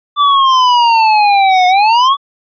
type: exponential two-way sweep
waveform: square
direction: down then up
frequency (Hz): 1174.7 to 722 to 1149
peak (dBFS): -7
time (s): 0.16-2.17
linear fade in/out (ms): 50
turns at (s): 1.67
effects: resampled to 11025 Hz